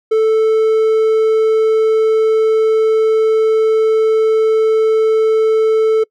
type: tone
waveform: triangle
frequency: 440 Hz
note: A4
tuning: in tune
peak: -7 dBFS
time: 0.11-6.04 s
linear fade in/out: 10 ms
effects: noise-tail reverb RT60 0.1 s tail -26 dB re dry